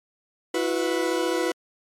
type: chord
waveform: 40% pulse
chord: E suspended second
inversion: none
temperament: equal with one note detuned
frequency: 329.6 / 364.1 / 493.9 Hz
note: E4 / F#4 / B4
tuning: 0 / -28 / 0 cents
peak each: -26 dBFS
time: 0.54-1.52 s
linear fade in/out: 5 ms
effects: low-pass 11000 Hz 12 dB/octave + MP3 96 kbps